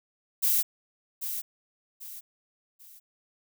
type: noise with echo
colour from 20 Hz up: violet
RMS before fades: -24 dBFS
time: 0.42-0.63 s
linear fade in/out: 20 ms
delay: 790 ms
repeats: 3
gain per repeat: -9 dB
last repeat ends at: 3 s
effects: none